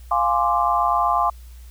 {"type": "chord", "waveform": "sine", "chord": "D half-diminished seventh", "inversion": "first", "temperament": "equal", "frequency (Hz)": [698.5, 830.6, 1046.5, 1174.7], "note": ["F5", "Ab5", "C6", "D6"], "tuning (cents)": [0, 0, 0, 0], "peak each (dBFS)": [-22, -23, -21, -22], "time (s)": [0.11, 1.3], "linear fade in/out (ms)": 5, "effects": ["added 60 Hz sine -38 dBFS peak until 1.7 s", "white hiss -54 dBFS RMS until 1.7 s"]}